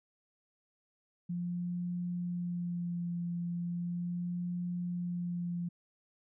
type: tone with vibrato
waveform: sine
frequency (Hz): 174.61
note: F3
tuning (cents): 0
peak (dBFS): -33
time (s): 1.29-5.69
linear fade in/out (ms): 10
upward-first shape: sine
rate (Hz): 0.37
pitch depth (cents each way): 18
effects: none